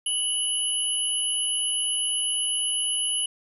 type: tone pair together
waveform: sine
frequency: 2960 / 10548 Hz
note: F#7 / E9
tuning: 0 / 0 cents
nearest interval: octave + minor seventh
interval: 2200 cents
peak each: -26 dBFS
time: 0.06-3.26 s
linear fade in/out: 5 ms
effects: none